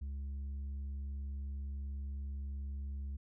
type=tone with tanh clipping; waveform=sine; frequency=69.3 Hz; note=C#2; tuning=in tune; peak=-39 dBFS; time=0.01-3.17 s; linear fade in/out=10 ms; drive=4 dB; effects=none